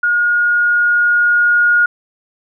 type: tone with level ramp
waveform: sine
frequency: 1434 Hz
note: F6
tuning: 45 cents sharp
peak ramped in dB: -11 to -8 dBFS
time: 0.03-1.86 s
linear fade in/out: 5 ms
effects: none

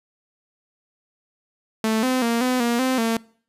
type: tone with pitch steps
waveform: sawtooth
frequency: 220.4 / 256.6 / 232.8 / 253.3 / 236.6 / 259 / 227.3 Hz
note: A3 / C4 / A#3 / B3 / A#3 / C4 / A#3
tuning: +3 / -34 / -2 / +44 / +26 / -17 / -43 cents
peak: -15 dBFS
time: 1.84-3.17 s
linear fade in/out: 2 ms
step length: 190 ms
effects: noise-tail reverb RT60 0.5 s tail -23 dB re dry + resampled to 32000 Hz

